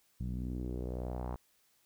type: tone with low-pass filter sweep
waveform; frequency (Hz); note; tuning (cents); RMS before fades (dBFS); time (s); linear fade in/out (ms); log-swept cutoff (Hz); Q
sawtooth; 61.74; B1; 0; -38; 0.2-1.36; 5; 170 to 1000; 2.4
effects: white hiss -71 dBFS RMS until 1.85 s